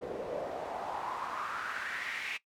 pink noise with band-pass filter sweep, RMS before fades -38 dBFS, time 0.01-2.38 s, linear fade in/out 20 ms, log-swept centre 430 to 2400 Hz, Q 4.1, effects noise-tail reverb RT60 0.1 s tail -18 dB re dry

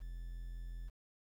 triangle tone with quantisation, 42.67 Hz, F1, 39 cents flat, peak -40 dBFS, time 0-0.9 s, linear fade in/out 20 ms, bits 11, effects none

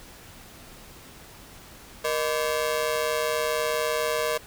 sawtooth ring-modulated tone, 544 Hz, C#5, 33 cents flat, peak -17 dBFS, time 2.04-4.38 s, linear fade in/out 10 ms, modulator 72.1 Hz, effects pink hiss -47 dBFS RMS until 4.46 s

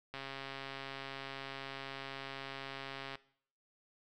click train, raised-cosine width 0.3 ms, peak -27 dBFS, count 411, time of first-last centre 0.14-3.155 s, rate 136 Hz, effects noise-tail reverb RT60 0.6 s tail -20 dB re dry

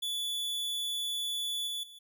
45% pulse tone with level steps, 3450 Hz, A7, 35 cents flat, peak -32 / -34 / -49 dBFS, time 0.02-1.99 s, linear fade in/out 10 ms, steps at 1.67 / 1.83 s, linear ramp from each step 5 ms, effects none

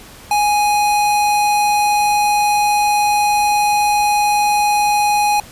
square tone, 830.6 Hz, G#5, in tune, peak -13 dBFS, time 0.31-5.4 s, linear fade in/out 2 ms, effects pink hiss -39 dBFS RMS until 5.51 s + resampled to 32000 Hz

